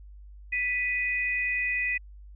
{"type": "tone pair together", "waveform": "sine", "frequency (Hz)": [1977, 2493], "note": ["B6", "D#7"], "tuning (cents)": [1, 3], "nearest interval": "major third", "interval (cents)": 402, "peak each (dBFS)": -28, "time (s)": [0.52, 1.98], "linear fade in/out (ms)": 10, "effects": ["added 50 Hz sine -44 dBFS peak until 2.35 s"]}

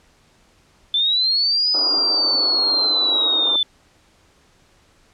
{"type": "linear two-way sweep", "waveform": "sine", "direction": "up then down", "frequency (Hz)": [3501, 5000, 3501], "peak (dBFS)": -15, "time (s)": [0.94, 3.63], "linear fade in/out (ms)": 2, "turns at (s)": 1.7}
{"type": "band-pass noise", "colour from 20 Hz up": "pink", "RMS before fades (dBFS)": -31, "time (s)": [1.74, 3.56], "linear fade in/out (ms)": 2, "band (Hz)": [270, 1400], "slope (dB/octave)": 96}
{"effects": ["pink hiss -56 dBFS RMS until 5.13 s", "low-pass 8000 Hz 12 dB/octave"]}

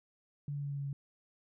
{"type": "tone with pitch steps", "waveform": "sine", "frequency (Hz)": [144, 143.09, 142.18, 141.28, 140.39, 139.5], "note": ["D3", "D3", "C#3", "C#3", "C#3", "C#3"], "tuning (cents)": [-34, -45, 44, 33, 22, 11], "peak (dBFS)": -35, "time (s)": [0.48, 0.93], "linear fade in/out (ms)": 2, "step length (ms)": 75, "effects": []}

